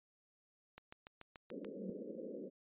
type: click train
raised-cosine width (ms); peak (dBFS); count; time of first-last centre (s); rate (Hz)
0.3; -35; 7; 0.78-1.647; 6.92
type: band-pass noise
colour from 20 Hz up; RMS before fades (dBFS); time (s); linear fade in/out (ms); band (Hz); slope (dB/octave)
white; -47; 1.5-2.5; 20; 180 to 550; 96
type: tone with exponential growth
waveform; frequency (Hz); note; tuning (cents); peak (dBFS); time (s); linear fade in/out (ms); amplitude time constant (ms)
sine; 189.6; F#3; +43; -38; 1.65-1.9; 2; 53
effects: resampled to 8000 Hz